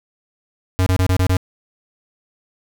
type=tone bursts; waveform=square; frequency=92.5 Hz; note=F#2; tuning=in tune; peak=-14 dBFS; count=6; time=0.79-1.368 s; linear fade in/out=0 ms; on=73 ms; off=28 ms; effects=none